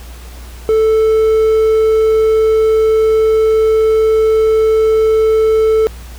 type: tone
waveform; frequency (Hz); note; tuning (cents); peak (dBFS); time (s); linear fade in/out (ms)
triangle; 440; A4; 0; -6; 0.69-5.87; 0
effects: added 60 Hz sine -29 dBFS peak until 6.18 s + pink hiss -38 dBFS RMS until 6.18 s